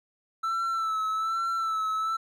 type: tone with vibrato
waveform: triangle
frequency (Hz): 1323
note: E6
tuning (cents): +6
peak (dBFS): -24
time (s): 0.43-2.17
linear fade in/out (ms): 10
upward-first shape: sine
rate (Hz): 1.2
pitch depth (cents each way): 40
effects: none